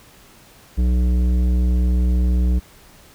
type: tone with tanh clipping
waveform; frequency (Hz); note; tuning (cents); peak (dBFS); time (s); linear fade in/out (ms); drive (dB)
triangle; 61.3; B1; -12; -16; 0.77-2.6; 20; 16
effects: pink hiss -48 dBFS RMS until 3.14 s